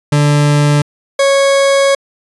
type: tone pair in turn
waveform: 40% pulse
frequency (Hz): 146.6 / 552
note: D3 / C#5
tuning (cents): -3 / -7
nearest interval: octave + major seventh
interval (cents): 2296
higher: second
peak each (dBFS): -7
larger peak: neither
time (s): 0.12-0.82 / 1.19-1.95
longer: second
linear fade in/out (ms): 5
effects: resampled to 24000 Hz